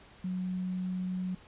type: tone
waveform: sine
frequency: 183.8 Hz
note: F#3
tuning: 11 cents flat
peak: -31 dBFS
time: 0.24-1.35 s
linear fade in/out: 5 ms
effects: pink hiss -56 dBFS RMS until 1.47 s + resampled to 8000 Hz